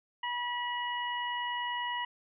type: harmonic tone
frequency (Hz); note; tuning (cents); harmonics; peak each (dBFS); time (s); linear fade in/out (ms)
970; B5; -31; 1 / 2 / 3; -34 / -37 / -39; 0.23-2.05; 5
effects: none